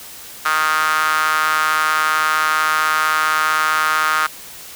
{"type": "tone with high-pass filter", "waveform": "sawtooth", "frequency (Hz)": 155.56, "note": "D#3", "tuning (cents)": 0, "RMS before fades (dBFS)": -17, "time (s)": [0.45, 4.27], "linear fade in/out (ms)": 10, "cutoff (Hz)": 1300, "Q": 5.8, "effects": ["white hiss -36 dBFS RMS until 4.75 s"]}